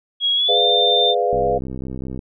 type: tone with pitch glide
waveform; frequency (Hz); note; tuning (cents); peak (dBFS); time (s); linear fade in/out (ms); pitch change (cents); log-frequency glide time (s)
sine; 3310 to 3589; G#7 to A7; -6 to +34; -15; 0.2-1.15; 50; +140; 0.35-0.59
type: chord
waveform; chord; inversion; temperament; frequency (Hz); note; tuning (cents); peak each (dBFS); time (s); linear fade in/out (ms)
sine; G# diminished seventh; none; equal; 415.3 / 493.9 / 587.3 / 698.5; G#4 / B4 / D5 / F5; 0 / 0 / 0 / 0; -22 / -20 / -25 / -20; 0.48-1.59; 20
type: click train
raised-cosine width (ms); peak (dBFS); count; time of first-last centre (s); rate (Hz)
3; -17; 57; 1.33-2.192; 65
effects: none

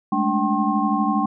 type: tone cluster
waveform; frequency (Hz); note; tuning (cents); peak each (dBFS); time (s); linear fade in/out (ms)
sine; 205.5 / 217.8 / 290.4 / 772 / 1071; G#3 / A3 / D4 / G5 / C6; -18 / -17 / -19 / -27 / +40; -24; 0.12-1.26; 5
effects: none

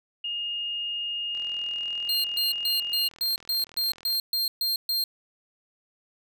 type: tone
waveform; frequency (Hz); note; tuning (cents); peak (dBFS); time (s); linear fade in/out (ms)
sine; 2843; F7; +30; -28; 0.24-3.09; 5
type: click train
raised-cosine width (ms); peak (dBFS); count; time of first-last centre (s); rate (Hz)
0.2; -30; 117; 1.35-4.152; 41.4
type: tone bursts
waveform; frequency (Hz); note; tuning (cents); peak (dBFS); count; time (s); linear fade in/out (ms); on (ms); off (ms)
45% pulse; 4201; C8; +6; -23; 11; 2.09-5.04; 2; 150; 130
effects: none

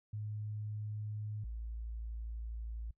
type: tone pair in turn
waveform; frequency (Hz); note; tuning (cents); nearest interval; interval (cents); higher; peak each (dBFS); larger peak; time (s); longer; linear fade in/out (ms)
sine; 106 / 56.15; G#2 / A1; +36 / +36; major seventh; 1100; first; -38 / -39; first; 0.13-1.44 / 1.44-2.91; second; 5
effects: noise-tail reverb RT60 0.1 s tail -22 dB re dry

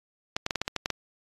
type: clicks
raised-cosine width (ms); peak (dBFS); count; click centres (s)
0.2; -10; 9; 0.365 / 0.464 / 0.508 / 0.557 / 0.616 / 0.679 / 0.763 / 0.859 / 0.903
effects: AAC 32 kbps

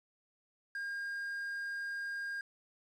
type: tone with quantisation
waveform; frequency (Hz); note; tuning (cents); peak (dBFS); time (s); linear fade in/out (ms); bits
triangle; 1614; G#6; -50; -35; 0.75-2.41; 2; 10
effects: resampled to 24000 Hz

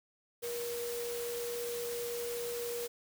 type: tone in noise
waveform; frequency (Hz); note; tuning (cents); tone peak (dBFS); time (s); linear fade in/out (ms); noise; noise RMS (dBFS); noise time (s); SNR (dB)
sine; 476; A#4; +36; -36; 0.42-2.88; 20; white; -43; 0.42-2.88; +4
effects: none

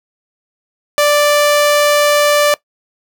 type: tone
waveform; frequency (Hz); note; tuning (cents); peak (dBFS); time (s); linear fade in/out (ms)
sawtooth; 587.3; D5; 0; -5; 0.98-2.54; 0
effects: noise-tail reverb RT60 0.1 s tail -20 dB re dry

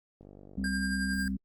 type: click train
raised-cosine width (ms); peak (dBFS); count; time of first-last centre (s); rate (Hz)
2; -36; 23; 0.21-0.655; 49.4
type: harmonic tone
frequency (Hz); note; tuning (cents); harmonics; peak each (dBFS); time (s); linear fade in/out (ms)
65.41; C2; 0; 1 / 3 / 4; -37 / -31 / -37; 0.57-1.37; 10
type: tone with tremolo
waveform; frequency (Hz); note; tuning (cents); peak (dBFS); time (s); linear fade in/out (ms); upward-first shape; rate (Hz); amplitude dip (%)
square; 1600; G6; +35; -32; 0.64-1.28; 2; sine; 11; 40
effects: Opus 32 kbps

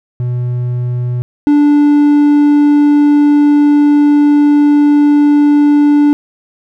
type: tone pair in turn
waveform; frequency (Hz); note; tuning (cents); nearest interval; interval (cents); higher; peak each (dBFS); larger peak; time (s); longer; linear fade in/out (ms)
triangle; 122.9 / 292.3; B2 / D4; -8 / -8; octave + minor third; 1500; second; -11 / -3; second; 0.2-1.22 / 1.47-6.13; second; 0
effects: none

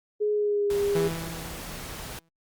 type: tone with pitch glide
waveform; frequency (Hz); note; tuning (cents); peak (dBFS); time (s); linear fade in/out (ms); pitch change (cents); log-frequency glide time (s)
sine; 419.7 to 404; G#4 to G#4; +18 to -48; -22; 0.2-1.09; 20; -66; 0.32-0.77
type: noise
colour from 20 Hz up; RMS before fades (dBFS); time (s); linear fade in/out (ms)
pink; -38; 0.7-2.19; 2
type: tone with exponential decay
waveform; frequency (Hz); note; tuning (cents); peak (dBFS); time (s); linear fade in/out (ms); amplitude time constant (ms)
sawtooth; 164.81; E3; 0; -22; 0.95-2.29; 5; 290
effects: Opus 48 kbps

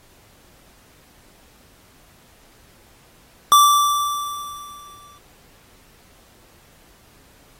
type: tone with exponential decay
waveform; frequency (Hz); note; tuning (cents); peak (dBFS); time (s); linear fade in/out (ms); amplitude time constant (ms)
square; 1167; D6; -11; -8; 3.52-5.18; 0; 360
effects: pink hiss -53 dBFS RMS until 7.59 s + AAC 48 kbps

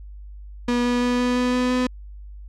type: tone with pitch steps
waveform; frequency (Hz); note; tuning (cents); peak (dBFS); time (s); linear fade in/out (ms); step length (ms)
35% pulse; 242.4 / 243.9 / 245.5 / 247.1 / 248.6 / 250.2 / 251.8; B3 / B3 / B3 / B3 / B3 / B3 / B3; -32 / -21 / -10 / +1 / +12 / +23 / +34; -17; 0.68-1.87; 5; 170
effects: added 50 Hz sine -36 dBFS peak until 2.48 s + low-pass 6000 Hz 12 dB/octave

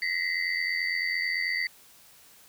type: tone cluster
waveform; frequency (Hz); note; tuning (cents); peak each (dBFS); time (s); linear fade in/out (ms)
sine; 1893 / 1967 / 2056 / 4585; A#6 / B6 / C7 / D8; +26 / -7 / -31 / -42; -35 / -32 / -29 / -34; 0.02-1.67; 2
effects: white hiss -55 dBFS RMS until 2.48 s

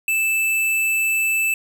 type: tone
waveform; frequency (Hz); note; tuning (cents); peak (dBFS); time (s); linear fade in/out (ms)
square; 2637; E7; 0; -18; 0.08-1.54; 2
effects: none

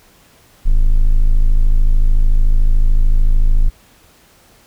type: tone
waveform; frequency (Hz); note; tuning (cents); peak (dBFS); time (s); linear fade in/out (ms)
triangle; 26.8; A0; -45; -5; 0.65-3.7; 20
effects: pink hiss -49 dBFS RMS until 4.66 s

